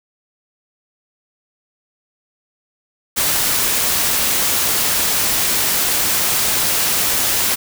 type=noise; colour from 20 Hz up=white; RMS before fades=-17 dBFS; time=3.16-7.56 s; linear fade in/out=20 ms; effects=none